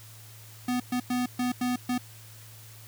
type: tone bursts at uneven times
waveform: square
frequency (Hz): 248.1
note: B3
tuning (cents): +8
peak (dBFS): -26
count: 6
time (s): 0.68-0.8 / 0.92-1 / 1.1-1.26 / 1.39-1.52 / 1.61-1.76 / 1.89-1.98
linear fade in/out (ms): 5
effects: added 110 Hz sine -48 dBFS peak until 2.87 s + white hiss -51 dBFS RMS until 2.87 s